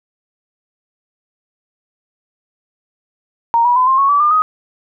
sine tone with pitch steps, 930 / 970.6 / 1013 / 1057.2 / 1103.4 / 1151.6 / 1201.9 / 1254.4 Hz, A#5 / B5 / B5 / C6 / C#6 / D6 / D6 / D#6, -4 / -30 / +44 / +18 / -8 / -34 / +40 / +14 cents, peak -9 dBFS, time 3.54-4.42 s, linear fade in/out 0 ms, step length 110 ms, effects none

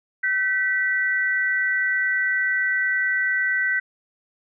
sine tone pair together, 1529 / 1957.9 Hz, G6 / B6, -44 / -16 cents, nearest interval major third, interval 428 cents, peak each -22 dBFS, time 0.23-3.8 s, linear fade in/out 10 ms, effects none

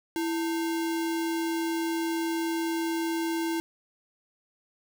sine tone with sample-and-hold, 330.4 Hz, E4, 4 cents sharp, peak -26 dBFS, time 0.16-3.6 s, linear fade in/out 0 ms, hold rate 1225 Hz, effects none

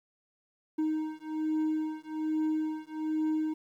triangle beating tone pair, 311.1 / 312.3 Hz, D#4 / D#4, 0 / +7 cents, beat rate 1.2 Hz, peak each -30 dBFS, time 0.78-3.54 s, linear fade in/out 10 ms, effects 11-bit

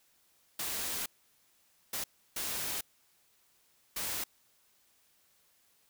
white noise bursts at uneven times, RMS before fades -36 dBFS, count 4, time 0.59-1.06 / 1.93-2.04 / 2.36-2.81 / 3.96-4.24 s, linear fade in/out 5 ms, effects white hiss -69 dBFS RMS until 5.89 s

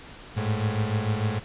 35% pulse beating tone pair, 103.83 / 110.53 Hz, G#2 / A2, 0 / +8 cents, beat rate 6.7 Hz, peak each -25 dBFS, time 0.36-1.4 s, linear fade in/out 20 ms, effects pink hiss -44 dBFS RMS until 1.44 s + resampled to 8000 Hz

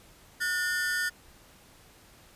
45% pulse ring-modulated tone, 1625 Hz, G#6, 38 cents flat, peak -24 dBFS, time 0.4-1.1 s, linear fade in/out 20 ms, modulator 174 Hz, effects pink hiss -56 dBFS RMS until 2.35 s + resampled to 32000 Hz

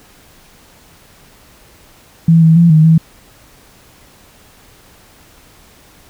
sine tone with pitch steps, 164.9 / 161.6 / 169.8 / 156.4 / 161.7 Hz, E3 / E3 / F3 / D#3 / E3, +1 / -34 / -48 / +9 / -33 cents, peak -4 dBFS, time 2.28-2.98 s, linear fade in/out 5 ms, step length 140 ms, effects pink hiss -45 dBFS RMS until 6.09 s

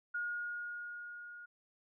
sine tone with level ramp, 1434 Hz, F6, 45 cents sharp, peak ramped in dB -34 to -48 dBFS, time 0.14-1.46 s, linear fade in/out 10 ms, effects none

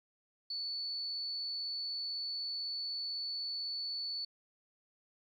sine tone, 4458 Hz, C#8, 9 cents sharp, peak -36 dBFS, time 0.5-4.25 s, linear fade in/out 5 ms, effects 12-bit

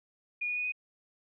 sine tone with pitch steps, 2441 / 2458 / 2475 / 2492 Hz, D#7 / D#7 / D#7 / D#7, -34 / -22 / -10 / +2 cents, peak -30 dBFS, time 0.41-0.722 s, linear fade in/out 10 ms, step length 78 ms, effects none

